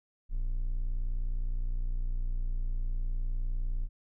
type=tone; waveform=triangle; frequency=29.83 Hz; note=A#0; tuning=41 cents sharp; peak=-26 dBFS; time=0.29-3.89 s; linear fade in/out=50 ms; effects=none